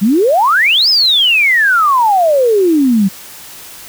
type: exponential two-way sweep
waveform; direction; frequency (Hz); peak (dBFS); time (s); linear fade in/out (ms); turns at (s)
sine; up then down; 185 to 5274 to 185; -7; 0.01-3.09; 20; 0.89
effects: white hiss -33 dBFS RMS until 3.88 s